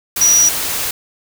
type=tone in noise; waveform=sine; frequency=5810 Hz; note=F#8; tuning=32 cents flat; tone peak=-8 dBFS; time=0.21-0.49 s; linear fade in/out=5 ms; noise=white; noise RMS=-20 dBFS; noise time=0.16-0.91 s; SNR=+9 dB; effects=none